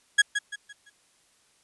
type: tone with echo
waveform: 35% pulse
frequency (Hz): 1661.2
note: G#6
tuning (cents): 0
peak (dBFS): -13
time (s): 0.18-0.22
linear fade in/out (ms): 10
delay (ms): 170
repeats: 4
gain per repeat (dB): -9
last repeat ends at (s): 0.9
effects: white hiss -64 dBFS RMS until 1.63 s + resampled to 24000 Hz